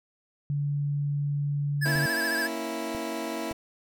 sine tone, 144 Hz, D3, 34 cents flat, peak -25 dBFS, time 0.5-2.06 s, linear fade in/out 0 ms
square tone with vibrato, 1663 Hz, G#6, 2 cents sharp, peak -27 dBFS, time 1.81-2.48 s, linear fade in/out 20 ms, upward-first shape sine, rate 14 Hz, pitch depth 73 cents each way
20% pulse chord, A# diminished, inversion none, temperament equal, 233.1 / 277.2 / 329.6 Hz, A#3 / C#4 / E4, 0 / 0 / 0 cents, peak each -31 / -33 / -28 dBFS, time 1.85-3.53 s, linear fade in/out 10 ms
clicks, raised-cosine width 5 ms, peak -29 dBFS, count 3, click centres 1.957 / 2.949 / 3.513 s
effects none

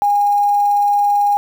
sine tone with quantisation, 817 Hz, G#5, 29 cents flat, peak -11 dBFS, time 0.02-1.37 s, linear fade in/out 0 ms, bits 6, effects none

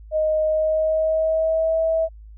sine tone with pitch glide, 622.3 to 648.4 Hz, D#5 to E5, 0 to -29 cents, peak -17 dBFS, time 0.11-2.09 s, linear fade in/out 50 ms, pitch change +71 cents, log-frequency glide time 0.45-1.79 s, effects added 53 Hz sine -39 dBFS peak until 2.37 s

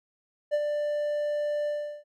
triangle tone with ADSR envelope, 591 Hz, D5, 11 cents sharp, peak -19 dBFS, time 0.51-2.04 s, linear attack 30 ms, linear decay 46 ms, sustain -5 dB, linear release 370 ms, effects none

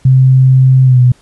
sine tone with pitch glide, 130.81 to 124.76 Hz, C3 to B2, 0 to +18 cents, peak -3 dBFS, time 0.05-1.12 s, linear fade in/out 5 ms, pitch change -82 cents, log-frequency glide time 0.84-1 s, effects pink hiss -48 dBFS RMS until 1.21 s + resampled to 24000 Hz

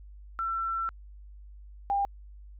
sine tone pair in turn, 1345 / 799.7 Hz, E6 / G5, +34 / +34 cents, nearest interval major sixth, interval 900 cents, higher first, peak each -28 / -24 dBFS, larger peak second, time 0.39-0.89 / 1.9-2.05 s, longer first, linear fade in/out 0 ms, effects added 50 Hz sine -45 dBFS peak until 2.59 s

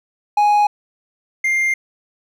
triangle tone pair in turn, 830.6 / 2107 Hz, G#5 / C7, 0 / +12 cents, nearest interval octave + major third, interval 1612 cents, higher second, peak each -9 / -13 dBFS, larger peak first, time 0.37-0.67 / 1.44-1.74 s, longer neither, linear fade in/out 5 ms, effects none

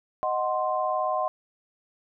sine chord, C diminished, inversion first, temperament equal, 622.3 / 740 / 1046.5 Hz, Eb5 / Gb5 / C6, 0 / 0 / 0 cents, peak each -28 dBFS, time 0.23-1.28 s, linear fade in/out 0 ms, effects none

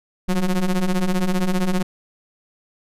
square ring-modulated tone, 90.6 Hz, F#2, 36 cents flat, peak -15 dBFS, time 0.28-1.83 s, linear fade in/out 10 ms, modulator 98.2 Hz, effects resampled to 32000 Hz

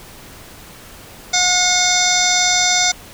harmonic tone with a mistuned harmonic, 723 Hz, F#5, 40 cents flat, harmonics 1 / 2 / 3 / 5 / 6 / 7 / 8 / 9 / 10, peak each -21 / -24 / -20 / -20 / -24 / -21 / -22 / -22 / -22 dBFS, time 1.33-2.92 s, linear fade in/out 10 ms, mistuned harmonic 9, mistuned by -69 cents, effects pink hiss -39 dBFS RMS until 3.13 s

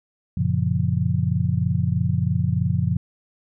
sine chord, Gb major seventh, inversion none, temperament just, 92.5 / 115.62 / 138.75 / 173.43 Hz, Gb2 / Bb2 / Db3 / F3, 0 / -14 / +2 / -12 cents, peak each -24 dBFS, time 0.37-2.97 s, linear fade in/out 5 ms, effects none

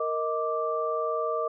sine tone cluster, 465.5 / 628 / 1173 Hz, A#4 / D#5 / D6, -2 / +16 / -2 cents, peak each -30 dBFS, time 0-1.48 s, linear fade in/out 5 ms, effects none

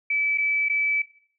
sine tone with dropouts, 2304 Hz, D7, 34 cents flat, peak -21 dBFS, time 0.1-1.02 s, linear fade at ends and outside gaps 5 ms, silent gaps 0.376-0.382 / 0.686-0.697 s, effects noise-tail reverb RT60 0.6 s tail -18 dB re dry

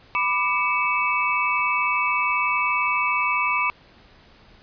sine tone cluster, 992 / 1183 / 2254 / 2619 Hz, B5 / D6 / C#7 / E7, +7 / +12 / +28 / -12 cents, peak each -25 dBFS, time 0.15-3.7 s, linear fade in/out 0 ms, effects pink hiss -52 dBFS RMS until 4.62 s + resampled to 11025 Hz

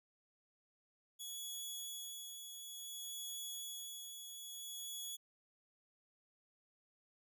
15% pulse tone with tremolo, 3376 Hz, G#7, 28 cents sharp, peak -36 dBFS, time 1.19-5.17 s, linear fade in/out 20 ms, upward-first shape sine, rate 0.57 Hz, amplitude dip 45%, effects none

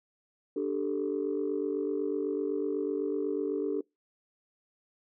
sine chord, D suspended fourth, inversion none, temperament equal, 293.7 / 392 / 440 Hz, D4 / G4 / A4, 0 / 0 / 0 cents, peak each -32 dBFS, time 0.56-3.81 s, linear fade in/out 5 ms, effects noise-tail reverb RT60 0.2 s tail -24 dB re dry + tanh soft clip ceiling -21 dBFS

